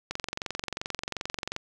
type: click train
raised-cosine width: 0.2 ms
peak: -14 dBFS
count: 34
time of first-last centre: 0.11-1.564 s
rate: 22.7 Hz
effects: none